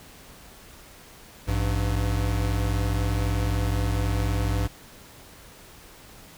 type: tone pair together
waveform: square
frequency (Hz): 56.18 / 100.1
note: A1 / G2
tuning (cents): +37 / +37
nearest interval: minor seventh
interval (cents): 1000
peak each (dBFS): -26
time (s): 1.47-4.68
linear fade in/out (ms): 20
effects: pink hiss -48 dBFS RMS until 6.37 s